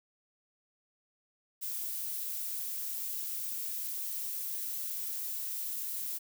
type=noise; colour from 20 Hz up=violet; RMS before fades=-37 dBFS; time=1.61-6.19 s; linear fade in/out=20 ms; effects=none